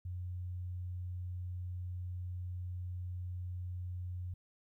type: tone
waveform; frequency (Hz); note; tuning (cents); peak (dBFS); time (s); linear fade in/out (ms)
sine; 90; F#2; -47; -38; 0.05-4.34; 5
effects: 13-bit